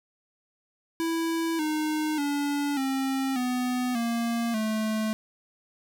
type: tone with pitch steps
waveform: square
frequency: 329.6 / 307.5 / 286.9 / 267.7 / 249.8 / 233.1 / 217.5 Hz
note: E4 / D#4 / D4 / C4 / B3 / A#3 / A3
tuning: 0 / -20 / -40 / +40 / +20 / 0 / -20 cents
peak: -26 dBFS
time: 1-5.13 s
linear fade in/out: 0 ms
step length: 590 ms
effects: none